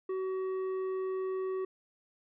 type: tone with tanh clipping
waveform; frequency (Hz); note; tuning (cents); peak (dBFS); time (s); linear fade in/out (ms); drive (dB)
sine; 377.3; F#4; +34; -33; 0.09-1.65; 5; 8
effects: none